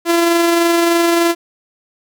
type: tone with amplitude modulation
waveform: sawtooth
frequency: 339.2 Hz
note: E4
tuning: 50 cents sharp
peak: -6 dBFS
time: 0.05-1.35 s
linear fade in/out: 50 ms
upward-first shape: sine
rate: 23.3 Hz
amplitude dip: 25%
effects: none